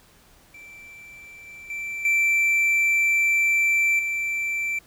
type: tone with level steps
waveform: triangle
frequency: 2340 Hz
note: D7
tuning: 7 cents flat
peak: -40 / -38 / -27 / -16 / -22 dBFS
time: 0.54-4.79 s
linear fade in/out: 5 ms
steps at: 1.47 / 1.7 / 2.05 / 3.99 s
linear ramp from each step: 2 ms
effects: pink hiss -55 dBFS RMS until 4.86 s